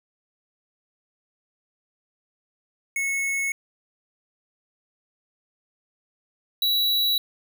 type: tone pair in turn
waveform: square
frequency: 2195 / 3918 Hz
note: C#7 / B7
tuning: -18 / -15 cents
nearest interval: minor seventh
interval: 1003 cents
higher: second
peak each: -24 / -20 dBFS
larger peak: second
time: 2.96-3.52 / 6.62-7.18 s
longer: neither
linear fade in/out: 2 ms
effects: none